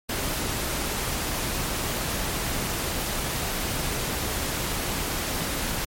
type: noise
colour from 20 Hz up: pink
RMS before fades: -28 dBFS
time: 0.09-5.85 s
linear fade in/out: 5 ms
effects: MP3 64 kbps